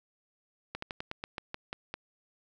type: slowing click train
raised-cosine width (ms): 0.3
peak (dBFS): -20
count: 10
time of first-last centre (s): 0.75-1.94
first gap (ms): 74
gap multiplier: 1.14
effects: none